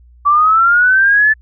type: linear sweep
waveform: sine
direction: up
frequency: 1144 to 1755 Hz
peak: -7 dBFS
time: 0.25-1.34 s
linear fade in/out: 20 ms
effects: added 60 Hz sine -41 dBFS peak until 1.41 s